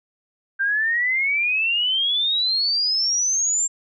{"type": "exponential sweep", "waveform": "sine", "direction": "up", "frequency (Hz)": [1568, 7459], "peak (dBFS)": -18, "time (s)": [0.59, 3.68], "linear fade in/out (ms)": 20, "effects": []}